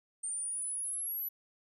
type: exponential sweep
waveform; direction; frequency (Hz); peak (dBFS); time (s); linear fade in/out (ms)
sine; up; 8840 to 11970; -34; 0.23-1.29; 10
effects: none